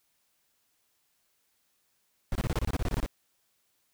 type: noise bursts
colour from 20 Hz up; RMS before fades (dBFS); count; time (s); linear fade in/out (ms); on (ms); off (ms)
brown; -28; 13; 2.32-3.061; 0; 33; 26
effects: white hiss -73 dBFS RMS until 3.93 s